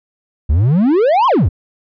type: exponential two-way sweep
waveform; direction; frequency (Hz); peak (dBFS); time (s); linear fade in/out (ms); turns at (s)
triangle; up then down; 66.2 to 1108.7 to 66.2; -7; 0.49-1.49; 10; 1.27
effects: resampled to 11025 Hz